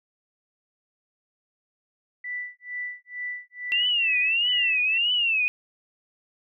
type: tone with tremolo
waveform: sine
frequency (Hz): 1975.5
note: B6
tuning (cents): 0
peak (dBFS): -28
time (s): 2.24-4.98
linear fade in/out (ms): 5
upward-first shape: sine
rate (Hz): 2.2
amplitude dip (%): 100
type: tone with vibrato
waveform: sine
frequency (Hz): 2713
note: E7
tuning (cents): +49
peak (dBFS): -20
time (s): 3.72-5.48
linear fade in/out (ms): 0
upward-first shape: triangle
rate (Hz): 1.6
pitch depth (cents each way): 180
effects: none